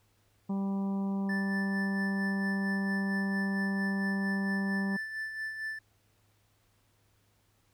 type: harmonic tone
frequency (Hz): 196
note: G3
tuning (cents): 0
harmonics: 1 / 2 / 3 / 4 / 5 / 6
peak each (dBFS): -29 / -44 / -48 / -47 / -47 / -56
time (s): 0.49-4.97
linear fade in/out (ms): 10
type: tone with tremolo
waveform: triangle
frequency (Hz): 1760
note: A6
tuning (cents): 0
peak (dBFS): -31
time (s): 1.29-5.79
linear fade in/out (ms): 5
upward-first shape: sine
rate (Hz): 4.4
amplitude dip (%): 50
effects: added 103 Hz sine -70 dBFS peak until 7.73 s + pink hiss -71 dBFS RMS until 7.73 s